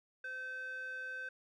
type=tone with band-pass filter; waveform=square; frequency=514 Hz; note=C5; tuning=31 cents flat; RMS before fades=-43 dBFS; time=0.24-1.29 s; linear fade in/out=5 ms; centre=1700 Hz; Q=8.9; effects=none